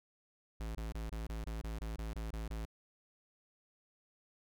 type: tone bursts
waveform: square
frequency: 55 Hz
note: A1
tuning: in tune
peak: -39 dBFS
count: 12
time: 0.6-2.653 s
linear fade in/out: 5 ms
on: 150 ms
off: 23 ms
effects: none